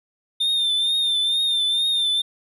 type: tone with vibrato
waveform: triangle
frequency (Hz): 3609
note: A7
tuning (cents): +43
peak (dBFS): -17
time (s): 0.4-2.22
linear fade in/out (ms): 10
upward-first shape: triangle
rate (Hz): 2.2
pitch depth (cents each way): 60
effects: none